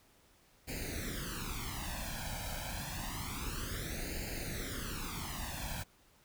pink noise with flanger, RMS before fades -40 dBFS, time 0.67-5.84 s, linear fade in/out 20 ms, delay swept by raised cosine 0.43 to 1.29 ms, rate 0.28 Hz, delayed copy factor +0.9, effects pink hiss -66 dBFS RMS until 6.24 s

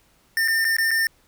square tone with dropouts, 1805 Hz, A6, 44 cents sharp, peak -19 dBFS, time 0.37-1.07 s, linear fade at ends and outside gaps 1 ms, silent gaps 0.478-0.482 / 0.645-0.65 / 0.767-0.784 / 0.908-0.913 s, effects pink hiss -60 dBFS RMS until 1.27 s

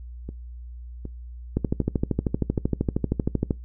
two click trains, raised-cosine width 3 ms, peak -21 / -9 dBFS, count 4 / 26, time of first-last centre 0.29-2.58 / 1.57-3.508 s, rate 1.31 / 12.9 Hz, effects noise-tail reverb RT60 0.2 s tail -23 dB re dry + added 60 Hz sine -36 dBFS peak until 3.64 s

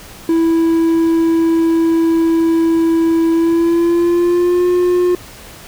triangle tone with pitch glide, 329.3 to 357 Hz, E4 to F4, -2 to +38 cents, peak -8 dBFS, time 0.29-5.15 s, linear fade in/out 2 ms, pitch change +140 cents, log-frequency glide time 3.31-4.66 s, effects pink hiss -36 dBFS RMS until 5.67 s

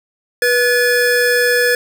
square tone pair together, 488.1 / 1715 Hz, B4 / A6, -20 / -45 cents, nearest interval octave + minor seventh, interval 2175 cents, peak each -15 dBFS, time 0.42-1.75 s, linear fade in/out 2 ms, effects none

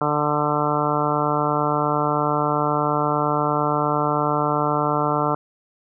harmonic tone, 148.5 Hz, D3, 20 cents sharp, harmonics 1 / 2 / 3 / 4 / 5 / 6 / 7 / 8 / 9, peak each -27 / -27 / -27 / -27 / -27 / -27 / -27 / -27 / -27 dBFS, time 0.01-5.35 s, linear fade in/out 2 ms, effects none

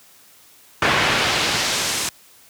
brown noise with band-pass filter sweep, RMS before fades -20 dBFS, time 0.82-2.09 s, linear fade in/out 2 ms, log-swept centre 2000 to 8200 Hz, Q 0.9, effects white hiss -50 dBFS RMS until 2.49 s + high-pass 60 Hz 12 dB/octave

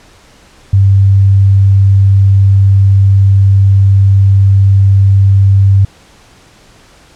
sine tone, 98 Hz, G2, in tune, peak -3 dBFS, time 0.73-5.85 s, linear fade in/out 5 ms, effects pink hiss -42 dBFS RMS until 7.15 s + low-pass 8000 Hz 12 dB/octave

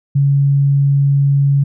sine tone, 140 Hz, C#3, 18 cents sharp, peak -9 dBFS, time 0.15-1.64 s, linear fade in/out 10 ms, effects none

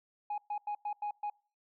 sine tone bursts at uneven times, 830.6 Hz, G#5, in tune, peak -31 dBFS, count 6, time 0.3-0.38 / 0.5-0.58 / 0.67-0.75 / 0.85-0.93 / 1.02-1.11 / 1.23-1.3 s, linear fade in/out 5 ms, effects noise-tail reverb RT60 0.4 s tail -26 dB re dry + tanh soft clip ceiling -31 dBFS

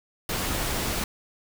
pink noise, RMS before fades -28 dBFS, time 0.29-1.04 s, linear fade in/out 2 ms, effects none

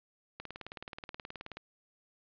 click train, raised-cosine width 0.3 ms, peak -26 dBFS, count 23, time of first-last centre 0.4-1.57 s, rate 18.8 Hz, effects resampled to 11025 Hz + 11-bit

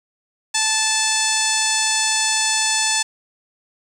harmonic tone, 876 Hz, A5, 8 cents flat, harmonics 1 / 2 / 3 / 4 / 5 / 6 / 7 / 8 / 9 / 10, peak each -26 / -26 / -26 / -26 / -26 / -26 / -26 / -26 / -26 / -26 dBFS, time 0.54-3.03 s, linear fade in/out 10 ms, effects 7-bit

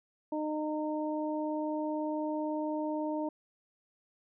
harmonic tone, 306 Hz, D#4, 29 cents flat, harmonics 1 / 2 / 3, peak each -33 / -36 / -39 dBFS, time 0.32-3.29 s, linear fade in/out 5 ms, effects none

